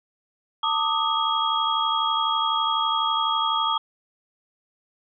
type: tone cluster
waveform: sine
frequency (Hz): 896 / 1188 / 1260 / 3289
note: A5 / D6 / D#6 / G#7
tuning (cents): +31 / +20 / +21 / -18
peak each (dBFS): -26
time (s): 0.63-3.78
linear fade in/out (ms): 5
effects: none